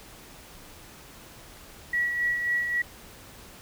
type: tone with tremolo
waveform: sine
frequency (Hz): 1930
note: B6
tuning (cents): -40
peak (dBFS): -22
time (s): 1.93-2.82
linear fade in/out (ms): 5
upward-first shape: sine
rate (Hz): 3.7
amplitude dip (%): 45
effects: pink hiss -48 dBFS RMS until 3.61 s